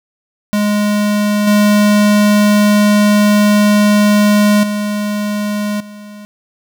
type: tone with level steps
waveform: square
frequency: 207.7 Hz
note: G#3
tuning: in tune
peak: -12 / -8 / -16 / -31 dBFS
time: 0.53-6.25 s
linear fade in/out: 0 ms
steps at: 1.47 / 4.63 / 5.8 s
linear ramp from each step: 5 ms
effects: none